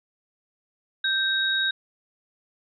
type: tone pair together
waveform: sine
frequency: 1568 / 3781 Hz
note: G6 / A#7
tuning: 0 / +24 cents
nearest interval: octave + minor third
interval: 1524 cents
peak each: -24 dBFS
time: 1.04-1.71 s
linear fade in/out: 5 ms
effects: none